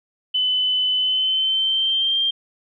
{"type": "tone with pitch glide", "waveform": "sine", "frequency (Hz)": [3016, 3181], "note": ["F#7", "G7"], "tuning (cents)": [32, 25], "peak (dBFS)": -17, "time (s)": [0.34, 2.31], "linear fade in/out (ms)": 10, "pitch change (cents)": 93, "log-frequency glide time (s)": [0.96, 2.2], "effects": []}